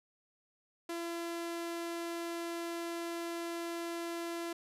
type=tone; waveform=sawtooth; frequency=338.8 Hz; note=E4; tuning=48 cents sharp; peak=-33 dBFS; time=0.89-4.53 s; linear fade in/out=5 ms; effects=resampled to 32000 Hz